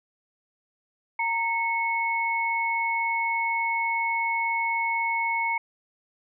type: tone pair together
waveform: sine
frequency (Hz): 924.1 / 2198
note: A#5 / C#7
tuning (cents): -15 / -15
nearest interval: octave + minor third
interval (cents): 1500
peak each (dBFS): -26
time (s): 1.19-5.58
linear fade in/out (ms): 5
effects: none